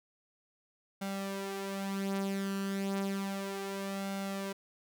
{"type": "tone with flanger", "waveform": "sawtooth", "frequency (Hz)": 196, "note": "G3", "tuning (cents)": 0, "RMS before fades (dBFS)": -36, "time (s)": [1.01, 4.53], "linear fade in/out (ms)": 10, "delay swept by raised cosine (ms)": [1.4, 5.8], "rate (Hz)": 0.32, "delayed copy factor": 0.6, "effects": []}